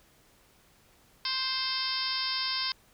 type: harmonic tone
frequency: 523.3 Hz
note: C5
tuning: in tune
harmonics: 2 / 3 / 4 / 5 / 6 / 7 / 8 / 9 / 10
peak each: -38 / -41 / -40 / -42 / -39 / -38 / -39 / -34 / -34 dBFS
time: 1.25-2.72 s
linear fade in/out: 2 ms
effects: pink hiss -62 dBFS RMS until 2.93 s